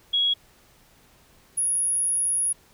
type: tone pair in turn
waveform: sine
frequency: 3322 / 10438 Hz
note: G#7 / E9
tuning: 0 / -18 cents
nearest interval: octave + minor sixth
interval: 1982 cents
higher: second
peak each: -19 / -21 dBFS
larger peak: first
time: 0.13-0.34 / 1.57-2.53 s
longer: second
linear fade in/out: 10 ms
effects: pink hiss -57 dBFS RMS until 2.73 s